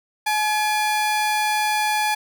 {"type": "tone pair together", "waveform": "35% pulse", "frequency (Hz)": [850, 2401], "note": ["G#5", "D7"], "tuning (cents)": [40, 38], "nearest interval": "octave + tritone", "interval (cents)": 1798, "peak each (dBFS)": [-18, -24], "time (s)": [0.26, 2.15], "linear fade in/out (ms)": 10, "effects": []}